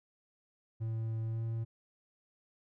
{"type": "tone with pitch glide", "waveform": "triangle", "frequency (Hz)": [112.2, 113.7], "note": ["A2", "A#2"], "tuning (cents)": [34, -43], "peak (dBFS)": -31, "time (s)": [0.8, 1.65], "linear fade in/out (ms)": 20, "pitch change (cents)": 23, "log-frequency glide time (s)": [1.32, 1.39], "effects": []}